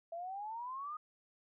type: exponential sweep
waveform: sine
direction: up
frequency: 660 to 1250 Hz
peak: -40 dBFS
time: 0.12-0.97 s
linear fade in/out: 5 ms
effects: none